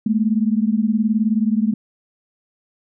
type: beating tone pair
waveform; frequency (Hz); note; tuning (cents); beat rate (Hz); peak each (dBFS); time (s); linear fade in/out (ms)
sine; 211 / 230; G#3 / A#3; +28 / -23; 19; -17 / -19; 0.06-1.74; 5
effects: none